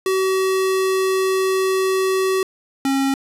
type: tone pair in turn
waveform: square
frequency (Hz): 379.5 / 271.7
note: F#4 / C#4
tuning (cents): +44 / -35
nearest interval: tritone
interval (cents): 579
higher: first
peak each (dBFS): -17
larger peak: neither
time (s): 0.06-2.43 / 2.85-3.14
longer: first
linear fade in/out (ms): 2
effects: resampled to 32000 Hz + 8-bit